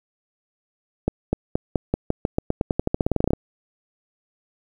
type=accelerating click train; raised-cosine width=2 ms; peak=-6 dBFS; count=23; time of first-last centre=1.08-3.334 s; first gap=250 ms; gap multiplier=0.9; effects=8-bit